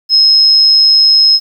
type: tone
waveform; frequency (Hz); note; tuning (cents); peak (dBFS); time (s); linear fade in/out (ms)
sine; 5150; E8; -41; -4; 0.09-1.4; 50
effects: 7-bit